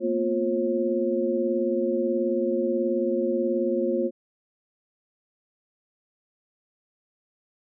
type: tone cluster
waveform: sine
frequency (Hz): 229.6 / 248.1 / 353.4 / 538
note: A#3 / B3 / F4 / C5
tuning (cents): -26 / +8 / +21 / +48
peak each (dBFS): -29 / -31 / -25 / -27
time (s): 0-4.11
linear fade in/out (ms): 50
effects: none